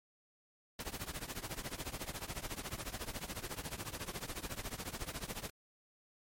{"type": "noise with tremolo", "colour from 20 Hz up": "pink", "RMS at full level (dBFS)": -39, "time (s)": [0.79, 5.5], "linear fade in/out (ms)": 2, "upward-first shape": "triangle", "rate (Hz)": 14, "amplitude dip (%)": 95, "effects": ["MP3 64 kbps"]}